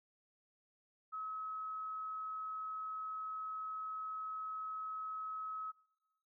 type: tone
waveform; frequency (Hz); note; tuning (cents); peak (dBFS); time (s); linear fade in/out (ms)
sine; 1283; E6; -47; -40; 1.12-5.72; 20
effects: noise-tail reverb RT60 1.0 s tail -20 dB re dry